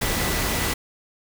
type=tone in noise; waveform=sine; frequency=1975.5 Hz; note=B6; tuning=in tune; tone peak=-34 dBFS; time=0.01-0.74 s; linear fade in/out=10 ms; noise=pink; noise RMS=-24 dBFS; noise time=0.01-0.74 s; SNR=-13 dB; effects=none